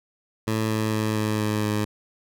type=tone with pitch steps; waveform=15% pulse; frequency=110 / 109.18 / 108.36 / 107.55 / 106.75 / 105.95 Hz; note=A2 / A2 / A2 / A2 / G#2 / G#2; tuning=0 / -13 / -26 / -39 / +48 / +35 cents; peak=-16 dBFS; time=0.47-1.85 s; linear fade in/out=10 ms; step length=230 ms; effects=none